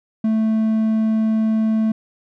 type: tone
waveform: triangle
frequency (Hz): 220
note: A3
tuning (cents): 0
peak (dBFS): -13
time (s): 0.24-1.92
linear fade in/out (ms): 5
effects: none